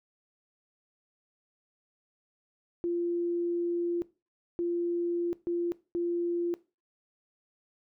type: tone bursts at uneven times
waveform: sine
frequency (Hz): 345.4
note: F4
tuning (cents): -19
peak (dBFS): -27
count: 4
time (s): 2.84-4.02 / 4.59-5.33 / 5.47-5.72 / 5.95-6.54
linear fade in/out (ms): 0
effects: noise-tail reverb RT60 0.3 s tail -19 dB re dry